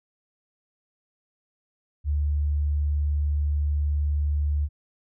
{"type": "tone", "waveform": "sine", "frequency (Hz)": 73.42, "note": "D2", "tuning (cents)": 0, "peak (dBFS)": -21, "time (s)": [2.04, 4.69], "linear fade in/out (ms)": 50, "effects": []}